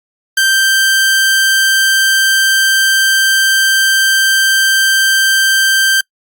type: tone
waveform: sawtooth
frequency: 1568 Hz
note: G6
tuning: in tune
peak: -5 dBFS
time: 0.37-6.01 s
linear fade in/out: 5 ms
effects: noise-tail reverb RT60 0.1 s tail -26 dB re dry + Opus 48 kbps